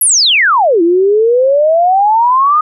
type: exponential two-way sweep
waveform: sine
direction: down then up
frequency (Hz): 11840 to 329.6 to 1253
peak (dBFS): -6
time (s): 0.01-2.61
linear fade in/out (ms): 5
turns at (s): 0.82
effects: none